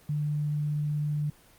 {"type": "tone", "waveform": "sine", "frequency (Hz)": 148.7, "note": "D3", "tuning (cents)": 22, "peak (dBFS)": -26, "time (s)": [0.09, 1.3], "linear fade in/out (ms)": 5, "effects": ["pink hiss -57 dBFS RMS until 1.58 s", "Opus 24 kbps"]}